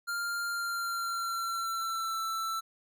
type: tone with pitch glide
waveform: square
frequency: 1396.9 to 1330.7 Hz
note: F6 to E6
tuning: 0 to +16 cents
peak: -32 dBFS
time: 0.07-2.61 s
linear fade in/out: 20 ms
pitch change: -84 cents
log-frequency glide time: 0.47-2.21 s
effects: none